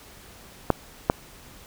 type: clicks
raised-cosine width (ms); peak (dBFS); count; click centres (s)
1; -3; 2; 0.703 / 1.099
effects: pink hiss -48 dBFS RMS until 1.66 s